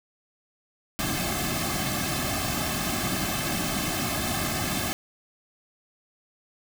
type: noise with comb filter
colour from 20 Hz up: pink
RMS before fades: -28 dBFS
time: 0.99-4.93 s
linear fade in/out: 0 ms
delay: 2.1 ms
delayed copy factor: -0.95
effects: none